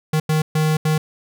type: tone bursts at uneven times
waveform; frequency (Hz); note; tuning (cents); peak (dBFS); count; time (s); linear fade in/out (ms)
square; 155.56; D#3; 0; -16; 4; 0.13-0.2 / 0.29-0.42 / 0.55-0.77 / 0.85-0.98; 5
effects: none